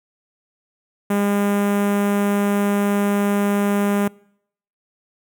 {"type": "tone with notch filter", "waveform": "sawtooth", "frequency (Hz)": 202.6, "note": "G#3", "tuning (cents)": -43, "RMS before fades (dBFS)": -19, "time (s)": [1.1, 4.08], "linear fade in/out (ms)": 5, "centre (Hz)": 4500, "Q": 0.6, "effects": ["noise-tail reverb RT60 0.7 s tail -25 dB re dry"]}